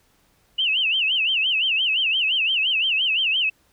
sine tone with vibrato, 2840 Hz, F7, 28 cents sharp, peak -18 dBFS, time 0.58-3.5 s, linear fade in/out 10 ms, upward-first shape sine, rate 5.8 Hz, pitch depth 190 cents each way, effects pink hiss -62 dBFS RMS until 3.72 s

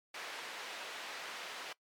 white band-pass noise, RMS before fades -45 dBFS, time 0.14-1.73 s, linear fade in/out 5 ms, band 440 to 3100 Hz, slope 12 dB/octave, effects noise-tail reverb RT60 0.1 s tail -21 dB re dry + MP3 96 kbps

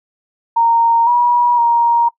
sine tone with pitch steps, 926 / 964 / 939 Hz, A#5 / B5 / A#5, -12 / -42 / +12 cents, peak -9 dBFS, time 0.56-2.09 s, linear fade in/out 10 ms, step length 510 ms, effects noise-tail reverb RT60 0.1 s tail -22 dB re dry

